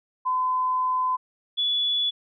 sine tone pair in turn, 1018 / 3424 Hz, C6 / A7, -48 / -48 cents, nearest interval octave + major sixth, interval 2100 cents, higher second, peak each -21 dBFS, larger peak neither, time 0.25-1.17 / 1.57-2.11 s, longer first, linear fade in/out 20 ms, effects none

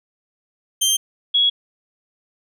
20% pulse / sine tone pair in turn, 3152 / 3339 Hz, G7 / G#7, +9 / +9 cents, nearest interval minor second, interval 100 cents, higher second, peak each -10 / -13 dBFS, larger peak first, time 0.81-0.97 / 1.34-1.5 s, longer neither, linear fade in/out 10 ms, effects none

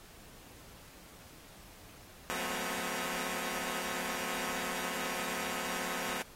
5% pulse tone cluster, 181 / 218.2 / 252.3 / 266.8 / 945 Hz, F#3 / A3 / B3 / C4 / A#5, -38 / -14 / +37 / +34 / +23 cents, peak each -29 / -30 / -28 / -35 / -33 dBFS, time 2.3-6.22 s, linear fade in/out 0 ms, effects pink hiss -55 dBFS RMS until 6.35 s + AAC 48 kbps

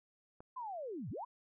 click, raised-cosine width 1 ms, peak -38 dBFS, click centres 0.405 s
sine linear two-way sweep, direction down then up, 1046.5 to 87.31 to 1046.5 Hz, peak -40 dBFS, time 0.56-1.25 s, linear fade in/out 10 ms, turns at 1.1 s
effects none

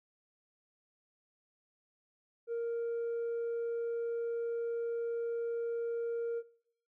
triangle tone with tanh clipping, 466.2 Hz, A#4, in tune, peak -33 dBFS, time 2.47-6.43 s, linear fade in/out 50 ms, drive 6 dB, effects noise-tail reverb RT60 0.7 s tail -21 dB re dry

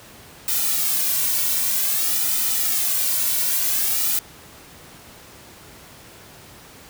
blue noise with flanger, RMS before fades -21 dBFS, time 0.48-4.19 s, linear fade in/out 2 ms, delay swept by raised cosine 1.8 to 2.43 ms, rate 0.53 Hz, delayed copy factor -0.9, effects pink hiss -44 dBFS RMS until 6.89 s + high-pass 60 Hz 12 dB/octave

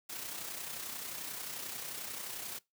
white noise with amplitude modulation, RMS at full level -40 dBFS, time 0.09-2.59 s, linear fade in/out 10 ms, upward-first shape sine, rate 31.3 Hz, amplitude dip 45%, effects noise-tail reverb RT60 0.2 s tail -22 dB re dry + high-pass 100 Hz 12 dB/octave

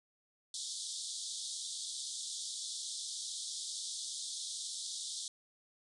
pink band-pass noise, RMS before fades -42 dBFS, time 0.54-5.28 s, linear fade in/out 2 ms, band 3400 to 9600 Hz, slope 96 dB/octave, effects none

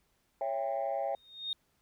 sine chord, C# diminished, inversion none, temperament just, 554.4 / 665.2 / 798.3 Hz, C#5 / E5 / G5, 0 / +16 / +31 cents, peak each -34 dBFS, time 0.41-1.15 s, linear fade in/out 2 ms
sine tone with exponential growth, 3699 Hz, A#7, 14 cents flat, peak -29 dBFS, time 1.14-1.53 s, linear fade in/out 1 ms, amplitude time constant 84 ms
effects tanh soft clip ceiling -25 dBFS + pink hiss -74 dBFS RMS until 1.81 s

